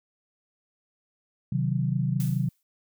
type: chord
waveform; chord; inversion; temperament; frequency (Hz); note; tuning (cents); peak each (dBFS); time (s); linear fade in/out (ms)
sine; C diminished; none; equal; 130.81 / 155.56 / 185; C3 / Eb3 / Gb3; 0 / 0 / 0; -26 / -28 / -29; 1.52-2.49; 5
type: noise with exponential decay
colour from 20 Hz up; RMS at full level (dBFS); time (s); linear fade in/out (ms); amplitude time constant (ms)
blue; -37; 2.2-2.63; 1; 92
effects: none